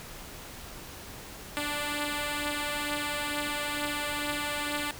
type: beating tone pair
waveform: 5% pulse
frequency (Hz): 293 / 295.2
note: D4 / D4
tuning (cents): -4 / +9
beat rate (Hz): 2.2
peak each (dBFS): -20 / -25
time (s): 1.57-4.91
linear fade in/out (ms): 0
effects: pink hiss -44 dBFS RMS until 4.99 s